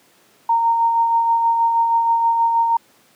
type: tone with tremolo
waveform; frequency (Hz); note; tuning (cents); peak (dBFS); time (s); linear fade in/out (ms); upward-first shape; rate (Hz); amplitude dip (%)
sine; 923; A#5; -17; -12; 0.49-2.77; 5; sine; 6.3; 35
effects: pink hiss -54 dBFS RMS until 3.15 s + high-pass 200 Hz 12 dB/octave